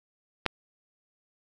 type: clicks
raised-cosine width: 0.3 ms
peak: -30 / -7 dBFS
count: 2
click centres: 0.457 / 0.463 s
effects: none